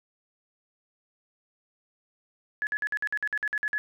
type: tone bursts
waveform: sine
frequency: 1700 Hz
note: G#6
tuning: 40 cents sharp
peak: -25 dBFS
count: 12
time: 2.62-3.78 s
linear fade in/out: 0 ms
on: 49 ms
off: 52 ms
effects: none